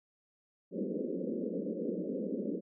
pink band-pass noise, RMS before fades -36 dBFS, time 0.71-2.61 s, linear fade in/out 50 ms, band 180 to 550 Hz, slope 96 dB/octave, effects none

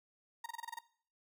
35% pulse tone bursts, 932.3 Hz, A#5, in tune, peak -38 dBFS, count 8, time 0.44-0.79 s, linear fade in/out 5 ms, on 21 ms, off 26 ms, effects noise-tail reverb RT60 0.5 s tail -18 dB re dry

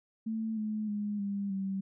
sine tone with pitch steps, 221.8 / 214.4 / 207.2 / 200.2 / 193.53 Hz, A3 / A3 / G#3 / G3 / G3, +14 / -45 / -4 / +37 / -22 cents, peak -31 dBFS, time 0.26-1.81 s, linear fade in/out 10 ms, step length 310 ms, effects none

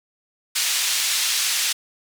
pink band-pass noise, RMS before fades -22 dBFS, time 0.55-1.73 s, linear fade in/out 10 ms, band 2900 to 10000 Hz, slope 12 dB/octave, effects none

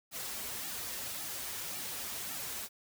white noise with flanger, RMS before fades -40 dBFS, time 0.11-2.69 s, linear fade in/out 50 ms, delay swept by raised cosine 1.9 to 6.9 ms, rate 1.8 Hz, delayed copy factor -0.9, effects none

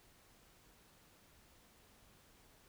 silence, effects pink hiss -66 dBFS RMS until 2.68 s

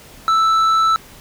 triangle tone with tanh clipping, 1318.5 Hz, E6, in tune, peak -13 dBFS, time 0.28-0.96 s, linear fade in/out 0 ms, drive 11 dB, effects pink hiss -42 dBFS RMS until 1.2 s

